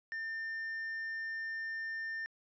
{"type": "tone", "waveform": "triangle", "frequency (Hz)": 1800, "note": "A6", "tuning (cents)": 39, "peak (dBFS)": -35, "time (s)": [0.12, 2.26], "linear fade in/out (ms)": 0, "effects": ["resampled to 16000 Hz"]}